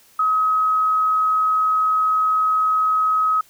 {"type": "tone", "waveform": "sine", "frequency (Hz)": 1272, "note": "D#6", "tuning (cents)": 38, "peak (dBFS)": -15, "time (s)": [0.19, 3.41], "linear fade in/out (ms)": 5, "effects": ["white hiss -53 dBFS RMS until 3.49 s"]}